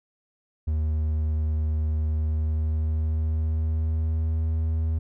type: tone with pitch glide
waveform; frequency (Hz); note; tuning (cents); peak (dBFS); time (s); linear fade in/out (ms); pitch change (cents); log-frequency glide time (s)
triangle; 77.4 to 79.94; D#2 to D#2; -9 to +47; -20; 0.67-4.99; 10; +56; 2.05-4.43
effects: none